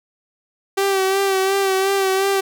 sawtooth tone with vibrato, 387.3 Hz, G4, 21 cents flat, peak -12 dBFS, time 0.77-2.41 s, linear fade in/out 10 ms, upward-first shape sine, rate 2.8 Hz, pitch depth 35 cents each way, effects none

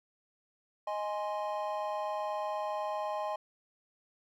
triangle chord, Ab major, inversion second, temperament equal, 622.3 / 830.6 / 1046.5 Hz, Eb5 / Ab5 / C6, 0 / 0 / 0 cents, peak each -34 / -35 / -37 dBFS, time 0.87-3.36 s, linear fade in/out 5 ms, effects none

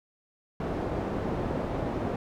white low-pass noise, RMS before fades -31 dBFS, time 0.6-2.16 s, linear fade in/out 2 ms, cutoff 510 Hz, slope 12 dB/octave, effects none

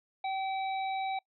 harmonic tone, 769 Hz, G5, 33 cents flat, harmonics 1 / 3 / 5, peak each -31 / -41 / -45 dBFS, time 0.24-1.19 s, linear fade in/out 5 ms, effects noise-tail reverb RT60 0.1 s tail -25 dB re dry

